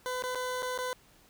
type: tone with dropouts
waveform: 20% pulse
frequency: 504 Hz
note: B4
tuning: 35 cents sharp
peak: -27 dBFS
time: 0.06-0.93 s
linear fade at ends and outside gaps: 0 ms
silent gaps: 0.223-0.237 / 0.348-0.355 / 0.622-0.629 / 0.777-0.787 s
effects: pink hiss -61 dBFS RMS until 1.29 s